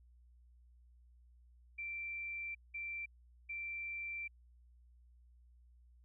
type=tone bursts at uneven times; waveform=sine; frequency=2349 Hz; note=D7; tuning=in tune; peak=-40 dBFS; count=3; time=1.78-2.55 / 2.74-3.06 / 3.49-4.28 s; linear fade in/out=10 ms; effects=added 60 Hz sine -61 dBFS peak until 6.04 s